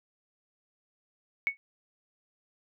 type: tone with exponential decay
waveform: sine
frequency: 2217 Hz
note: C#7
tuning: in tune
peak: -20 dBFS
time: 1.47-1.57 s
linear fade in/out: 0 ms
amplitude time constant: 20 ms
effects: none